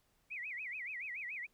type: tone with vibrato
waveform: sine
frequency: 2217 Hz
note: C#7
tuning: in tune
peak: -40 dBFS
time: 0.3-1.47 s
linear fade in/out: 20 ms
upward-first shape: sine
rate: 7 Hz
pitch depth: 260 cents each way
effects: pink hiss -75 dBFS RMS until 1.53 s